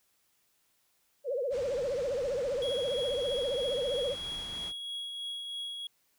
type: tone with vibrato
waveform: sine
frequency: 523.3 Hz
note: C5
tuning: in tune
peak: -29 dBFS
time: 1.24-4.16 s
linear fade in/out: 50 ms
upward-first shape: triangle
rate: 15 Hz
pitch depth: 220 cents each way
type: low-pass noise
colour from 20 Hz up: pink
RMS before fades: -47 dBFS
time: 1.5-4.73 s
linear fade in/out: 50 ms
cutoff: 7600 Hz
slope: 24 dB/octave
type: tone with tremolo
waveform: triangle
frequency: 3322 Hz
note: G#7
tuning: in tune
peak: -33 dBFS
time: 2.62-5.87 s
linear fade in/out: 2 ms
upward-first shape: triangle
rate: 3.1 Hz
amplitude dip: 35%
effects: white hiss -72 dBFS RMS until 6.18 s